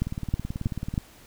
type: two click trains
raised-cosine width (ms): 5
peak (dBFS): -12 / -18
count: 4 / 17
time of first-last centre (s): 0.02-0.978 / 0.07-0.94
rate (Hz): 3.13 / 18.4
effects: pink hiss -52 dBFS RMS until 1.26 s